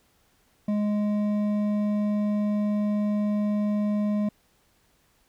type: tone with hard clipping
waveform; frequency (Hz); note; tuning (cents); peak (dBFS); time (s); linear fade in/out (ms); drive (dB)
triangle; 208.2; G#3; +5; -24; 0.68-4.29; 5; 11
effects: pink hiss -65 dBFS RMS until 5.28 s